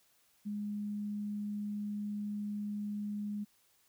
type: tone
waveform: sine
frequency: 207 Hz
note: G#3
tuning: 5 cents flat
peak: -35 dBFS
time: 0.45-3.45 s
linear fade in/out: 20 ms
effects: white hiss -70 dBFS RMS until 3.88 s